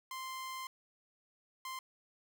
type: tone bursts at uneven times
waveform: sawtooth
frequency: 1045 Hz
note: C6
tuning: 2 cents flat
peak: -37 dBFS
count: 2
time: 0.11-0.67 / 1.65-1.79 s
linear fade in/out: 2 ms
effects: none